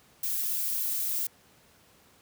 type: noise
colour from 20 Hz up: violet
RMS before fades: -30 dBFS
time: 0.23-1.27 s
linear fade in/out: 5 ms
effects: pink hiss -60 dBFS RMS until 2.21 s + high-pass 80 Hz 12 dB/octave